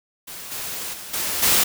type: noise with level steps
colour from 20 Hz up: white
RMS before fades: -36 / -30 / -36 / -25 / -17 dBFS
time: 0.27-1.64 s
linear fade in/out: 10 ms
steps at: 0.51 / 0.93 / 1.13 / 1.42 s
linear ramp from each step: 10 ms
effects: none